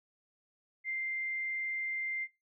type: tone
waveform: sine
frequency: 2093 Hz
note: C7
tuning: in tune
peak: -33 dBFS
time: 0.84-2.28 s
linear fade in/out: 50 ms
effects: noise-tail reverb RT60 0.2 s tail -17 dB re dry